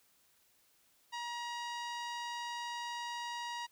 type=tone with low-pass filter; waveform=sawtooth; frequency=952 Hz; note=A#5; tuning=36 cents sharp; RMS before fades=-41 dBFS; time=1.12-3.67 s; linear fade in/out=20 ms; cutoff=5300 Hz; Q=1.2; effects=white hiss -70 dBFS RMS until 3.71 s